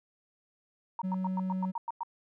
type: tone bursts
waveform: sine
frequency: 932.3 Hz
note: A#5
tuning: in tune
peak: -31 dBFS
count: 9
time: 0.99-2.033 s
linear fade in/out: 2 ms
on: 27 ms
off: 100 ms
type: tone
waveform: triangle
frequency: 186.9 Hz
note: F#3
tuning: 18 cents sharp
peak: -28 dBFS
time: 1.03-1.72 s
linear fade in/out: 20 ms
effects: none